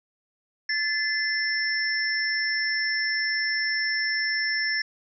sine tone cluster, 1739 / 2045 / 5360 Hz, A6 / C7 / E8, -21 / -40 / +28 cents, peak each -26 / -30 / -28 dBFS, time 0.69-4.82 s, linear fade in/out 5 ms, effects none

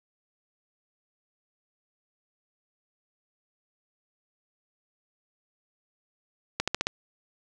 accelerating click train, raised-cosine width 0.2 ms, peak -8 dBFS, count 5, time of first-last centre 6.6-6.869 s, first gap 76 ms, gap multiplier 0.92, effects none

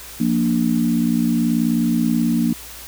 sine chord, Bb major, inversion second, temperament equal, 174.61 / 233.1 / 293.7 Hz, F3 / Bb3 / D4, 0 / 0 / 0 cents, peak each -22 / -17 / -22 dBFS, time 0.2-2.53 s, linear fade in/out 5 ms, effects added 60 Hz sine -44 dBFS peak until 2.87 s + white hiss -37 dBFS RMS until 2.87 s

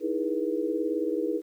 sine chord, E major seventh, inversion third, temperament equal with one note detuned, 311.1 / 329.6 / 415.3 / 483.7 Hz, D#4 / E4 / G#4 / B4, 0 / 0 / 0 / -36 cents, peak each -31 dBFS, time 0-1.42 s, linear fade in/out 50 ms, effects 10-bit

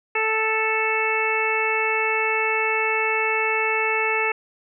harmonic tone, 440 Hz, A4, in tune, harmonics 1 / 2 / 3 / 4 / 5 / 6, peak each -26 / -27 / -29 / -29 / -25 / -25 dBFS, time 0.15-4.32 s, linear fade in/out 5 ms, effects none

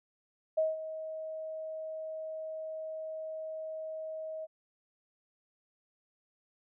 sine tone with ADSR envelope, 633 Hz, D#5, 30 cents sharp, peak -24 dBFS, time 0.57-4.47 s, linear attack 12 ms, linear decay 180 ms, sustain -13 dB, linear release 32 ms, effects none

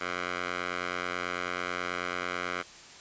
10% pulse tone with band-pass filter, 89.2 Hz, F2, 37 cents sharp, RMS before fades -34 dBFS, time 0-2.63 s, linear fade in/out 20 ms, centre 1700 Hz, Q 1.4, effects white hiss -49 dBFS RMS until 3 s + resampled to 16000 Hz

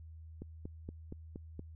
click train, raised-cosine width 3 ms, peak -30 dBFS, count 6, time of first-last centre 0.42-1.594 s, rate 4.26 Hz, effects added 80 Hz sine -48 dBFS peak until 1.75 s

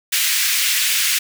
pink high-pass noise, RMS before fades -18 dBFS, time 0.12-1.19 s, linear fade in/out 10 ms, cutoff 1900 Hz, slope 24 dB/octave, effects none

